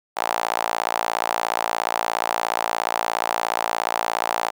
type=tone with high-pass filter; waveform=sawtooth; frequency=57 Hz; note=A#1; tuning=38 cents flat; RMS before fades=-24 dBFS; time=0.16-4.51 s; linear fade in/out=20 ms; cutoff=800 Hz; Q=3; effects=none